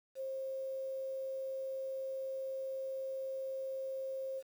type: tone with quantisation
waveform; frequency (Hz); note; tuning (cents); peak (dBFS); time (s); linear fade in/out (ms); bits
sine; 532; C5; +29; -37; 0.15-4.43; 50; 10
effects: none